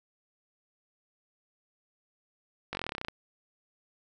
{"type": "slowing click train", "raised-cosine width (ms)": 0.3, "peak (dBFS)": -18, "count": 14, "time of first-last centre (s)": [2.73, 3.084], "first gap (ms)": 20, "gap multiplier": 1.05, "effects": []}